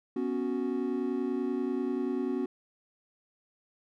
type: chord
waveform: triangle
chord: B suspended second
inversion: none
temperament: equal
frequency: 246.9 / 277.2 / 370 Hz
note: B3 / C#4 / F#4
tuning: 0 / 0 / 0 cents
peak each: -31 dBFS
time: 0.16-2.46 s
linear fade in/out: 5 ms
effects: none